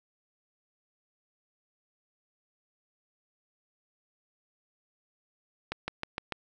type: accelerating click train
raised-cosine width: 0.3 ms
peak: -16 dBFS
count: 5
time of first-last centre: 5.72-6.323 s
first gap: 160 ms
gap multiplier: 0.96
effects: none